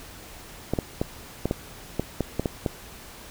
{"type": "clicks", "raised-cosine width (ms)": 2, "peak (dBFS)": -10, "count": 10, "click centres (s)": [0.736, 0.788, 1.015, 1.456, 1.511, 1.996, 2.207, 2.396, 2.458, 2.662], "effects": ["pink hiss -44 dBFS RMS until 3.3 s"]}